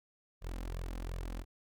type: tone with flanger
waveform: sawtooth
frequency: 43.21 Hz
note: F1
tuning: 18 cents flat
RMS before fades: -40 dBFS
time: 0.41-1.45 s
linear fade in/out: 50 ms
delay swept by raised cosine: 1.7 to 3.9 ms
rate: 2.7 Hz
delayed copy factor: +0.8
effects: none